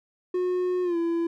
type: tone with pitch glide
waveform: triangle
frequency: 362.6 to 336.4 Hz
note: F#4 to E4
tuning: -35 to +35 cents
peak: -21 dBFS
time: 0.34-1.27 s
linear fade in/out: 5 ms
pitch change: -130 cents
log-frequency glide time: 0.83-0.97 s
effects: none

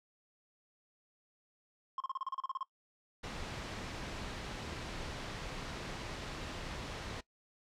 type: tone bursts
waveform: triangle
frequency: 1064 Hz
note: C6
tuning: 29 cents sharp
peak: -33 dBFS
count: 12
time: 1.98-2.63 s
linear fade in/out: 2 ms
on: 23 ms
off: 34 ms
type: noise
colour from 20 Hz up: pink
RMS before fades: -42 dBFS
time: 3.23-7.21 s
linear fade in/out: 10 ms
effects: noise-tail reverb RT60 0.1 s tail -20 dB re dry + low-pass 5000 Hz 12 dB/octave

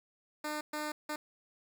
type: tone bursts at uneven times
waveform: 10% pulse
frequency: 301.9 Hz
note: D4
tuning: 48 cents sharp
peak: -27 dBFS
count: 3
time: 0.44-0.61 / 0.73-0.92 / 1.09-1.16 s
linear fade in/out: 5 ms
effects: none

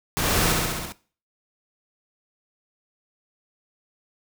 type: noise with echo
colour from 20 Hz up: pink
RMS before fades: -24 dBFS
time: 0.17-0.52 s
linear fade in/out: 0 ms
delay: 67 ms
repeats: 6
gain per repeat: -2 dB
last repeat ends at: 0.922 s
effects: noise-tail reverb RT60 0.4 s tail -19 dB re dry

